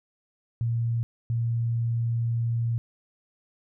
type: tone bursts at uneven times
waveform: sine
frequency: 116.54 Hz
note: A#2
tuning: in tune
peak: -23 dBFS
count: 2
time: 0.61-1.03 / 1.3-2.78 s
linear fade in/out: 0 ms
effects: none